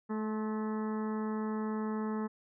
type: harmonic tone with a mistuned harmonic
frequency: 216.6 Hz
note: A3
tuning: 27 cents flat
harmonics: 1 / 2 / 3 / 4 / 5 / 6 / 7 / 8 / 9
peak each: -33 / -39 / -53 / -45 / -46 / -48 / -60 / -53 / -60 dBFS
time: 0.09-2.28 s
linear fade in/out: 20 ms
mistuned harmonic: 5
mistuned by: -29 cents
effects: none